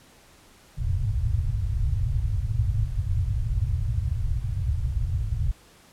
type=low-pass noise; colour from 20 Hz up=white; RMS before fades=-25 dBFS; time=0.77-5.52 s; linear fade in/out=10 ms; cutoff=120 Hz; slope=48 dB/octave; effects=pink hiss -54 dBFS RMS until 5.92 s + low-pass 12000 Hz 12 dB/octave